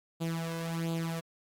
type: tone with flanger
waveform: sawtooth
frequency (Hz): 165.4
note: E3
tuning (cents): +6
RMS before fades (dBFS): -34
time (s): 0.2-1.21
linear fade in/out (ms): 20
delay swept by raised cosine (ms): 0.26 to 1.96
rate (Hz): 1.4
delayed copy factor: +0.7
effects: AAC 64 kbps